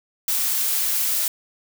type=noise; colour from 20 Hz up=blue; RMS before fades=-22 dBFS; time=0.28-1.28 s; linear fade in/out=2 ms; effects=none